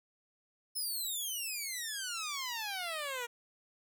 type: exponential sweep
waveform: 10% pulse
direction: down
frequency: 5274 to 466.2 Hz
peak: -28 dBFS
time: 0.75-3.27 s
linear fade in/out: 20 ms
effects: none